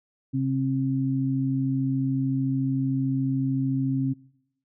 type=tone pair together; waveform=sine; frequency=133.6 / 267.2 Hz; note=C3 / C4; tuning=+36 / +36 cents; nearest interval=octave; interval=1200 cents; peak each=-25 dBFS; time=0.33-4.14 s; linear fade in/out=20 ms; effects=noise-tail reverb RT60 0.8 s tail -23 dB re dry